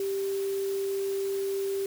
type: tone in noise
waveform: sine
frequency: 392 Hz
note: G4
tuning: in tune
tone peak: -27 dBFS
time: 0-1.86 s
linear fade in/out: 2 ms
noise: white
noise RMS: -44 dBFS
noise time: 0-1.86 s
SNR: +14 dB
effects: none